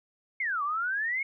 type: exponential two-way sweep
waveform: sine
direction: down then up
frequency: 2210 to 1126 to 2210 Hz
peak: -27 dBFS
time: 0.4-1.23 s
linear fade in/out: 5 ms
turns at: 0.63 s
effects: none